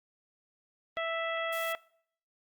harmonic tone, 659.3 Hz, E5, in tune, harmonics 1 / 2 / 3 / 4 / 5, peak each -33 / -37 / -37 / -43 / -43 dBFS, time 0.97-1.75 s, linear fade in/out 0 ms
blue noise, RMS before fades -44 dBFS, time 1.52-1.73 s, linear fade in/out 10 ms
effects noise-tail reverb RT60 0.6 s tail -22 dB re dry + Opus 48 kbps

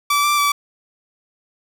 sawtooth tone with pitch steps, 1158 / 1175 / 1153 Hz, D6 / D6 / D6, -25 / +1 / -32 cents, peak -11 dBFS, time 0.1-0.52 s, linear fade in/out 5 ms, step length 140 ms, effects none

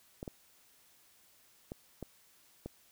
clicks, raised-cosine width 2 ms, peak -27 dBFS, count 5, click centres 0.229 / 0.278 / 1.719 / 2.027 / 2.66 s, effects white hiss -65 dBFS RMS until 2.91 s

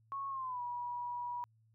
sine tone with pitch glide, 1100 to 968.7 Hz, C#6 to B5, -14 to -34 cents, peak -37 dBFS, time 0.12-1.44 s, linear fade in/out 0 ms, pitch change -220 cents, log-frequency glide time 0.29-0.62 s, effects added 111 Hz sine -66 dBFS peak until 1.74 s

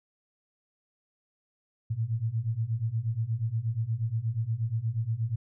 sine beating tone pair, 108.7 / 117.1 Hz, A2 / A#2, -21 / +8 cents, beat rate 8.4 Hz, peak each -31 / -29 dBFS, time 1.9-5.36 s, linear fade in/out 10 ms, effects none

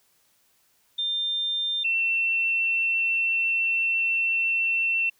sine tone pair in turn, 3600 / 2697 Hz, A7 / E7, +39 / +39 cents, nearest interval perfect fourth, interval 500 cents, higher first, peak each -24 / -21 dBFS, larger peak second, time 0.98-1.84 / 1.84-5.1 s, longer second, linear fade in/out 10 ms, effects white hiss -65 dBFS RMS until 5.19 s

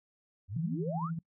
sine exponential sweep, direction up, 85.2 to 1483 Hz, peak -35 dBFS, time 0.48-1.11 s, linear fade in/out 50 ms
sine tone with tremolo, 164.81 Hz, E3, in tune, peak -30 dBFS, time 0.56-1.19 s, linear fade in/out 5 ms, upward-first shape sine, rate 13 Hz, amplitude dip 60%
effects noise-tail reverb RT60 0.1 s tail -24 dB re dry

